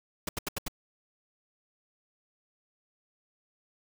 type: noise bursts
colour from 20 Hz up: pink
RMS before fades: -32 dBFS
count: 5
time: 0.27-0.682 s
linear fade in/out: 5 ms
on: 20 ms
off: 78 ms
effects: none